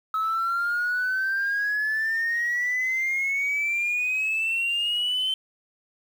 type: exponential sweep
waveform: sine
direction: up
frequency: 1286 to 3092 Hz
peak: -21 dBFS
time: 0.14-5.34 s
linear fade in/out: 2 ms
effects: tanh soft clip ceiling -20 dBFS + 8-bit